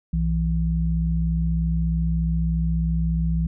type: tone pair together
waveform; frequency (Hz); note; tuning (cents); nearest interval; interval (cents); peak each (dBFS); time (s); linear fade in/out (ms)
sine; 61.5 / 164.81; B1 / E3; -7 / 0; octave + perfect fourth; 1707; -22; 0.13-3.47; 5
effects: none